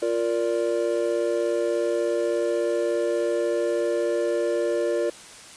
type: chord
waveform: triangle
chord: Bb major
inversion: second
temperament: just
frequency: 349.6 / 466.2 / 582.7 Hz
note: F4 / Bb4 / D5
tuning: +2 / 0 / -14 cents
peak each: -24 dBFS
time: 0.02-5.1 s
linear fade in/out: 5 ms
effects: white hiss -44 dBFS RMS until 5.56 s + resampled to 22050 Hz